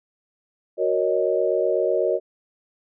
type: chord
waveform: sine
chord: D# minor seventh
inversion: first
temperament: equal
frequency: 370 / 466.2 / 554.4 / 622.3 Hz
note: F#4 / A#4 / C#5 / D#5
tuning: 0 / 0 / 0 / 0 cents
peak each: -24 dBFS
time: 0.77-2.2 s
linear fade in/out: 50 ms
effects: none